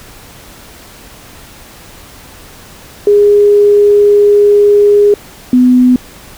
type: tone pair in turn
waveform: sine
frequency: 410.9 / 250.6 Hz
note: G#4 / B3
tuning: -18 / +25 cents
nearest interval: major sixth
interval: 857 cents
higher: first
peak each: -3 dBFS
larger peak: neither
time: 3.07-5.14 / 5.53-5.96 s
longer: first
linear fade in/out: 2 ms
effects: pink hiss -35 dBFS RMS until 6.37 s